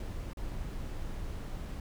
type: noise with dropouts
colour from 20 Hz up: brown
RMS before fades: -38 dBFS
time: 0-1.8 s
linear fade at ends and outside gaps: 2 ms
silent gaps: 0.333-0.371 s
effects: none